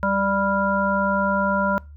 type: harmonic tone with a mistuned harmonic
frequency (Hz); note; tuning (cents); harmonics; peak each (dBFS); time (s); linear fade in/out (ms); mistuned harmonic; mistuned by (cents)
196.7; G3; +6; 1 / 3 / 5 / 7; -24 / -24 / -24 / -24; 0.03-1.78; 0; 7; +22
effects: noise-tail reverb RT60 0.3 s tail -24 dB re dry + added 73 Hz sine -39 dBFS peak until 1.96 s